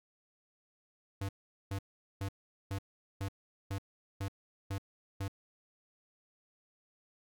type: tone bursts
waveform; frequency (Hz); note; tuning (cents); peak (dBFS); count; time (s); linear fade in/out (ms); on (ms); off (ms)
square; 98; G2; 0; -35; 9; 1.21-5.281; 5; 79; 420
effects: none